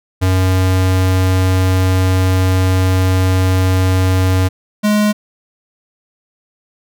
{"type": "tone pair in turn", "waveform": "square", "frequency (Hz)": [93.2, 209.7], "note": ["F#2", "G#3"], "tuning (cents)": [13, 17], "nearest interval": "octave + major second", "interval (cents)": 1404, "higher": "second", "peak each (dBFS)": -11, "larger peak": "neither", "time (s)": [[0.21, 4.49], [4.83, 5.13]], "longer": "first", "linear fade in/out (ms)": 20, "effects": []}